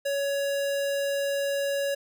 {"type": "tone", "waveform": "square", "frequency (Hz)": 560, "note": "C#5", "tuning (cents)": 18, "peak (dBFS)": -26, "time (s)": [0.05, 1.95], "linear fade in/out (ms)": 10, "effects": []}